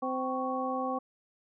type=harmonic tone with a mistuned harmonic; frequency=258.6 Hz; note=C4; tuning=20 cents flat; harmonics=1 / 2 / 3 / 4; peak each=-35 / -35 / -35 / -35 dBFS; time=0.02-0.99 s; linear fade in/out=10 ms; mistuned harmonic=4; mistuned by=+120 cents; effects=none